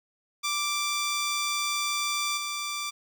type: tone with level steps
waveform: 10% pulse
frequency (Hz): 1174.7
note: D6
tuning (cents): 0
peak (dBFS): -18 / -22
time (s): 0.43-2.91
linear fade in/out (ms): 20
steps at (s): 2.37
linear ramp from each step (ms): 5
effects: none